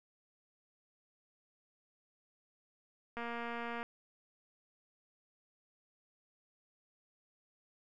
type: click train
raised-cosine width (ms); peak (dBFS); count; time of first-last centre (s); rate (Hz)
0.5; -27; 156; 3.17-3.83; 235
effects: none